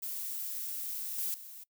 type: noise with level steps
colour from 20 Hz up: violet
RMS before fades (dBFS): -38 / -34 / -48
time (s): 0.02-1.64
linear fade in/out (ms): 10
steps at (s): 1.18 / 1.34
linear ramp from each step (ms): 2
effects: noise-tail reverb RT60 0.1 s tail -23 dB re dry